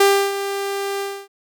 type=tone with ADSR envelope; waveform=sawtooth; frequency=396.9 Hz; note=G4; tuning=22 cents sharp; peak=-6 dBFS; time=0-1.28 s; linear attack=6 ms; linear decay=310 ms; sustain=-12 dB; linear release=280 ms; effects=none